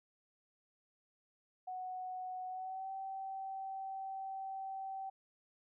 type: tone with pitch glide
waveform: sine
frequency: 740 to 771.9 Hz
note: F#5 to G5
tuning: 0 to -27 cents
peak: -40 dBFS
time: 1.67-5.1 s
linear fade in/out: 10 ms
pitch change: +73 cents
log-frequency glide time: 2.48-2.91 s
effects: none